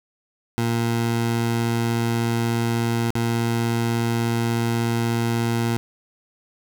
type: tone with dropouts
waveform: 20% pulse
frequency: 116.54 Hz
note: A#2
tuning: in tune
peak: -15 dBFS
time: 0.58-5.77 s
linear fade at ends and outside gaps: 0 ms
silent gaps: 3.105-3.154 s
effects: none